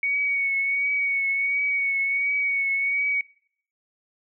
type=tone with vibrato; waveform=sine; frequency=2233 Hz; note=C#7; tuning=12 cents sharp; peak=-21 dBFS; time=0.03-3.21 s; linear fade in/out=2 ms; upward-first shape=triangle; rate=1.4 Hz; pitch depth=34 cents each way; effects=noise-tail reverb RT60 0.6 s tail -23 dB re dry